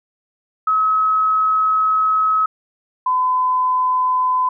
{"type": "tone pair in turn", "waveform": "sine", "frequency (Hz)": [1282, 1013.4], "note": ["E6", "B5"], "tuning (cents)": [-49, 44], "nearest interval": "major third", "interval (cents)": 407, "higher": "first", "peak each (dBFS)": [-13, -14], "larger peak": "first", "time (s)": [[0.67, 2.46], [3.06, 4.49]], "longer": "first", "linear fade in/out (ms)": 5, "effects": []}